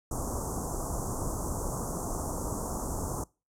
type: band-stop noise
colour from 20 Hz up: pink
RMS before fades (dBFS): -33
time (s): 0.11-3.24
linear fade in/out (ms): 5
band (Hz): 1200 to 6300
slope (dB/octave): 48
effects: noise-tail reverb RT60 0.3 s tail -24 dB re dry + low-pass 10000 Hz 12 dB/octave